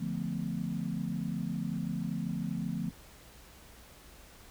sine chord, B half-diminished seventh, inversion first, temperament equal with one note detuned, 146.83 / 174.61 / 220 / 252.6 Hz, D3 / F3 / A3 / B3, 0 / 0 / 0 / +39 cents, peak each -39 / -35 / -37 / -40 dBFS, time 0-2.91 s, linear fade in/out 10 ms, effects added 60 Hz sine -59 dBFS peak until 4.5 s + pink hiss -55 dBFS RMS until 4.5 s

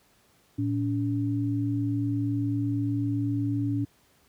sine tone pair together, 112.9 / 284.9 Hz, A2 / C#4, +45 / +48 cents, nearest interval octave + major third, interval 1603 cents, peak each -27 dBFS, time 0.58-3.85 s, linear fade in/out 10 ms, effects pink hiss -63 dBFS RMS until 4.28 s + high-pass 60 Hz 12 dB/octave

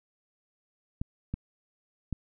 clicks, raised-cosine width 5 ms, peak -19 dBFS, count 3, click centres 1.015 / 1.34 / 2.127 s, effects none

